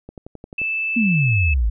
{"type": "click train", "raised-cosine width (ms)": 2, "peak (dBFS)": -22, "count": 7, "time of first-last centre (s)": [0.09, 0.616], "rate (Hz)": 11.4}
{"type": "tone with pitch glide", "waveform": "sine", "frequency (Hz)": [2633, 2607], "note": ["E7", "E7"], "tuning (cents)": [-3, -20], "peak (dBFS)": -20, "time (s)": [0.58, 1.54], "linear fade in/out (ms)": 5, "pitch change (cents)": -17, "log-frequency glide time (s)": [1.16, 1.3]}
{"type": "exponential sweep", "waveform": "sine", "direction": "down", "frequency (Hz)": [245.9, 50], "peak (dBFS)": -15, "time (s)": [0.96, 1.7], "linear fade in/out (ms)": 10}
{"effects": []}